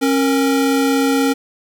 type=tone pair together; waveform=square; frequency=272.4 / 466.2 Hz; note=C#4 / A#4; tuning=-30 / 0 cents; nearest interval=major sixth; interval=930 cents; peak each=-15 / -20 dBFS; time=0.01-1.34 s; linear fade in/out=20 ms; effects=none